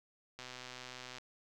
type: click train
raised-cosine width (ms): 0.2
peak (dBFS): -29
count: 101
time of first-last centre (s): 0.39-1.184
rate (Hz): 126
effects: none